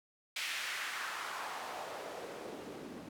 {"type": "noise with band-pass filter sweep", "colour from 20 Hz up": "white", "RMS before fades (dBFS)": -42, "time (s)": [0.36, 3.09], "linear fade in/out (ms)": 5, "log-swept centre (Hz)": [2600, 230], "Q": 1.7, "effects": []}